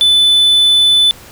triangle tone, 3500 Hz, A7, 10 cents flat, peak -5 dBFS, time 0.01-1.11 s, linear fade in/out 0 ms, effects pink hiss -37 dBFS RMS until 1.31 s

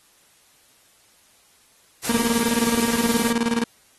white noise, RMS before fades -27 dBFS, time 2.03-3.33 s, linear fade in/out 20 ms
35% pulse tone with tremolo, 233.1 Hz, A#3, in tune, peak -16 dBFS, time 2.09-3.64 s, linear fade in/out 5 ms, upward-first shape square, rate 19 Hz, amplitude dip 65%
effects white hiss -57 dBFS RMS until 3.98 s + AAC 32 kbps

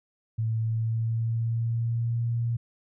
sine tone with pitch glide, 112 to 117.3 Hz, A2 to A#2, +31 to +11 cents, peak -24 dBFS, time 0.38-2.57 s, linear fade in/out 10 ms, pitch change +80 cents, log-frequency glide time 0.58-2.23 s, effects none

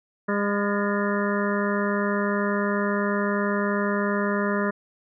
harmonic tone with a mistuned harmonic, 202.9 Hz, G#3, 40 cents flat, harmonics 1 / 2 / 3 / 5 / 6 / 7 / 8 / 9, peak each -25 / -28 / -30 / -32 / -33 / -33 / -34 / -35 dBFS, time 0.28-4.71 s, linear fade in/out 10 ms, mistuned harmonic 8, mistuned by +78 cents, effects none

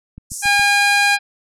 click train, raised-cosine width 5 ms, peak -22 dBFS, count 4, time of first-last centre 0.18-0.595 s, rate 7.23 Hz
pink band-pass noise, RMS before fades -29 dBFS, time 0.3-1.17 s, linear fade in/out 20 ms, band 5900 to 11000 Hz, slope 48 dB/octave
harmonic tone, 811 Hz, G#5, 41 cents flat, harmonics 1 / 2 / 3 / 4 / 5 / 6, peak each -18 / -16 / -17 / -29 / -23 / -28 dBFS, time 0.42-1.19 s, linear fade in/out 50 ms
effects none

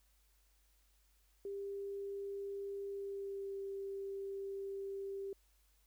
sine tone with pitch glide, 398 to 393 Hz, G4 to G4, +26 to +4 cents, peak -40 dBFS, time 1.45-5.33 s, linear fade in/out 2 ms, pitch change -22 cents, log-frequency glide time 2.89-3.58 s, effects added 50 Hz sine -70 dBFS peak until 5.86 s + white hiss -75 dBFS RMS until 5.86 s

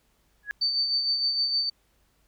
sine tone with exponential growth, 1673 Hz, G#6, 12 cents sharp, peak -23 dBFS, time 0.43-0.51 s, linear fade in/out 0 ms, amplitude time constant 17 ms
sine tone with tremolo, 4568 Hz, D8, 49 cents flat, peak -21 dBFS, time 0.61-1.7 s, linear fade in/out 10 ms, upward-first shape sine, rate 6.5 Hz, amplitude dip 45%
effects added 50 Hz sine -68 dBFS peak until 2.27 s + pink hiss -68 dBFS RMS until 2.27 s

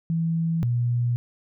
sine tone pair in turn, 164.81 / 120.49 Hz, E3 / B2, 0 / -42 cents, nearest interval perfect fourth, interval 542 cents, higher first, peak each -21 / -20 dBFS, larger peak second, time 0.1-0.63 / 0.63-1.16 s, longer neither, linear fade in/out 0 ms, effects none

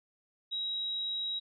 sine tone, 3837 Hz, A#7, 49 cents sharp, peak -32 dBFS, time 0.51-1.4 s, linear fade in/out 20 ms, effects none

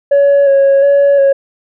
sine tone with vibrato, 557 Hz, C#5, 8 cents sharp, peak -3 dBFS, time 0.11-1.33 s, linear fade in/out 10 ms, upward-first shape square, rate 1.4 Hz, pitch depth 20 cents each way, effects tanh soft clip ceiling -4 dBFS

